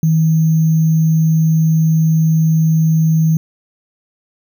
sine tone with sample-and-hold, 160 Hz, D#3, 49 cents sharp, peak -9 dBFS, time 0.03-3.37 s, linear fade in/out 2 ms, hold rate 6300 Hz, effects none

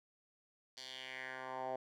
10% pulse tone with band-pass filter sweep, 130 Hz, C3, 11 cents flat, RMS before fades -45 dBFS, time 0.77-1.76 s, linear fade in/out 2 ms, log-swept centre 4700 to 660 Hz, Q 2.9, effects none

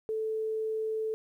sine tone, 438.7 Hz, A4, 5 cents flat, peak -29 dBFS, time 0.09-1.14 s, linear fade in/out 0 ms, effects 11-bit

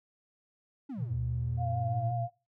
triangle exponential two-way sweep, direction down then up, 298.7 to 67.6 to 113.9 Hz, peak -34 dBFS, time 0.89-2.12 s, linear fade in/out 10 ms, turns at 1.19 s
sine tone, 119.7 Hz, A#2, 46 cents sharp, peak -31 dBFS, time 0.97-2.28 s, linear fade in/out 50 ms
sine tone with vibrato, 698.5 Hz, F5, in tune, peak -34 dBFS, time 1.57-2.3 s, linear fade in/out 50 ms, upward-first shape sine, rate 5.8 Hz, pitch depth 32 cents each way
effects noise-tail reverb RT60 0.3 s tail -20 dB re dry

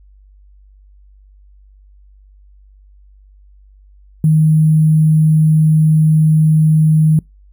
sine tone with sample-and-hold, 156.1 Hz, D#3, 6 cents sharp, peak -7 dBFS, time 4.24-7.19 s, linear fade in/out 2 ms, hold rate 11025 Hz, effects noise-tail reverb RT60 0.2 s tail -26 dB re dry + added 49 Hz sine -42 dBFS peak until 7.52 s

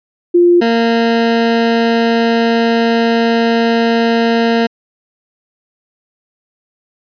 sine / 20% pulse tone pair in turn, 349.2 / 230.7 Hz, F4 / A#3, 0 / -18 cents, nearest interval perfect fifth, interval 718 cents, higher first, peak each -5 dBFS, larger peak neither, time 0.34-0.61 / 0.61-4.67 s, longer second, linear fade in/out 10 ms, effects resampled to 11025 Hz

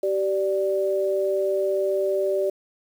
sine tone pair together, 385.8 / 587.3 Hz, G4 / D5, -28 / 0 cents, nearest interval perfect fifth, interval 728 cents, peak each -23 dBFS, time 0.03-2.5 s, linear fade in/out 5 ms, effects 8-bit

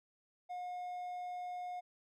triangle tone, 719 Hz, F#5, 50 cents flat, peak -38 dBFS, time 0.49-1.81 s, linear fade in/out 20 ms, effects none

